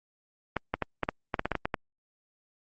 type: clicks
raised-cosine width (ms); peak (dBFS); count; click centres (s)
0.5; -12; 12; 0.567 / 0.74 / 0.823 / 1.033 / 1.089 / 1.342 / 1.394 / 1.456 / 1.517 / 1.553 / 1.655 / 1.742
effects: Opus 32 kbps